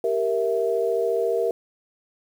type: chord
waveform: sine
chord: E diminished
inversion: first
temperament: equal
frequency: 392 / 466.2 / 659.3 Hz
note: G4 / Bb4 / E5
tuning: 0 / 0 / 0 cents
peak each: -26 / -22 / -27 dBFS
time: 0.04-1.51 s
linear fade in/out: 2 ms
effects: 8-bit